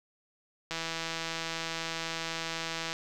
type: click train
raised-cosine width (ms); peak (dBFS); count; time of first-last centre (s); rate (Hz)
0.2; -17; 365; 0.71-2.93; 164
effects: 9-bit